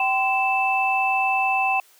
sine tone cluster, 773 / 1027 / 2642 Hz, G5 / C6 / E7, -24 / -33 / +3 cents, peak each -21 / -27 / -22 dBFS, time 0-1.8 s, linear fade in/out 2 ms, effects white hiss -55 dBFS RMS until 1.99 s + high-pass 400 Hz 12 dB/octave

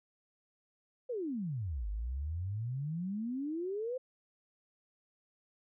sine exponential two-way sweep, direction down then up, 525 to 49 to 525 Hz, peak -34 dBFS, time 1.09-3.98 s, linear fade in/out 10 ms, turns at 1.88 s, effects none

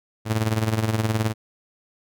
sawtooth tone with tremolo, 110 Hz, A2, in tune, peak -13 dBFS, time 0.25-1.34 s, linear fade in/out 50 ms, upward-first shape triangle, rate 19 Hz, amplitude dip 80%, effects none

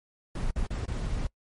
brown noise with dropouts, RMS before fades -30 dBFS, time 0.35-1.27 s, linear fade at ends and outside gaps 5 ms, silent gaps 0.51-0.558 / 0.668-0.704 / 0.858-0.879 s, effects noise-tail reverb RT60 0.1 s tail -23 dB re dry + MP3 48 kbps

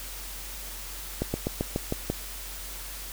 slowing click train, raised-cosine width 2 ms, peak -13 dBFS, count 7, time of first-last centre 1.22-2.1 s, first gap 120 ms, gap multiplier 1.08, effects added 46 Hz sine -41 dBFS peak until 3.12 s + white hiss -40 dBFS RMS until 3.12 s

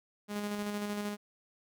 sawtooth tone with tremolo, 206.5 Hz, G#3, 10 cents flat, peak -29 dBFS, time 0.28-1.17 s, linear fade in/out 50 ms, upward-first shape square, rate 13 Hz, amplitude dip 30%, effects none

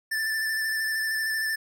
square tone with vibrato, 1765 Hz, A6, 5 cents sharp, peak -26 dBFS, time 0.11-1.56 s, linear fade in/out 10 ms, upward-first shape square, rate 13 Hz, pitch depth 17 cents each way, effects none

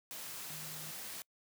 sine tone in noise, 155.56 Hz, D#3, in tune, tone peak -51 dBFS, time 0.5-0.91 s, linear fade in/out 0 ms, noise white, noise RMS -45 dBFS, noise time 0.11-1.22 s, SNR -9 dB, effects noise-tail reverb RT60 0.1 s tail -26 dB re dry + high-pass 100 Hz 12 dB/octave

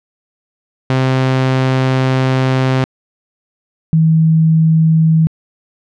sawtooth / sine tone pair in turn, 130.81 / 160.47 Hz, C3 / E3, 0 / -46 cents, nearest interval major third, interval 354 cents, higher second, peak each -7 dBFS, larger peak neither, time 0.9-2.84 / 3.93-5.27 s, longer first, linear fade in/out 0 ms, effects low-pass 4000 Hz 12 dB/octave

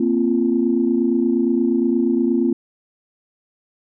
sine chord, Bb suspended second, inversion none, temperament equal with one note detuned, 233.1 / 261.6 / 344 Hz, Bb3 / C4 / F4, 0 / 0 / -26 cents, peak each -19 dBFS, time 0-2.53 s, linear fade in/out 5 ms, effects tanh soft clip ceiling -5 dBFS

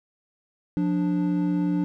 triangle tone pair together, 177.28 / 293.7 Hz, F3 / D4, +26 / 0 cents, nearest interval major sixth, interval 874 cents, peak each -22 dBFS, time 0.77-1.84 s, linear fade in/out 0 ms, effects none

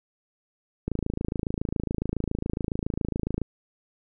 click train, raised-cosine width 3 ms, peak -14 dBFS, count 70, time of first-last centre 0.88-3.417 s, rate 27.2 Hz, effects none

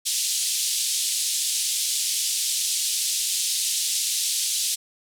white band-pass noise, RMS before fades -25 dBFS, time 0.05-4.76 s, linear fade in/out 20 ms, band 3200 to 10000 Hz, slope 24 dB/octave, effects none

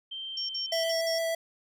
sine tone with pitch glide, 3136 to 3086 Hz, G7 to G7, 0 to -28 cents, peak -35 dBFS, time 0.11-0.92 s, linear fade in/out 10 ms, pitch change -28 cents, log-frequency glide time 0.34-0.76 s
sine tone bursts, 5500 Hz, F8, 27 cents flat, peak -31 dBFS, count 5, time 0.37-1.186 s, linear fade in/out 5 ms, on 120 ms, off 54 ms
square tone with vibrato, 659.3 Hz, E5, in tune, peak -28 dBFS, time 0.72-1.35 s, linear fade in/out 5 ms, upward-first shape triangle, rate 6.8 Hz, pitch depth 8 cents each way
effects none

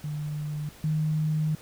sine tone pair in turn, 150 / 154.75 Hz, D3 / D#3, +37 / -9 cents, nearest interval minor second, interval 54 cents, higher second, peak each -29 / -23 dBFS, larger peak second, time 0.04-0.69 / 0.84-1.55 s, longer second, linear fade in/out 2 ms, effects pink hiss -50 dBFS RMS until 1.61 s

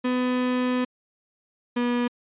35% pulse tone pair in turn, 250.9 / 242.5 Hz, B3 / B3, +28 / -31 cents, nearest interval minor second, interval 59 cents, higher first, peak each -20 dBFS, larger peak neither, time 0.04-0.85 / 1.76-2.08 s, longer first, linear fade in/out 10 ms, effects resampled to 8000 Hz

